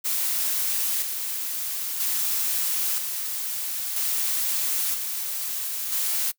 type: noise with tremolo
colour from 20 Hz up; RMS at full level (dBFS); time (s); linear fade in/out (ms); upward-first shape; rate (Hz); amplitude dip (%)
blue; -25; 0.04-6.32; 20; square; 0.51; 40
effects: noise-tail reverb RT60 0.1 s tail -23 dB re dry